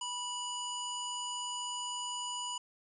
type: harmonic tone with a mistuned harmonic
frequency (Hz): 978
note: B5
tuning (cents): -17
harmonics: 1 / 3 / 5 / 7 / 9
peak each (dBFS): -40 / -40 / -50 / -42 / -50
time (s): 0.01-2.58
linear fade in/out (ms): 5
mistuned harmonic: 7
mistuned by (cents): +28
effects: none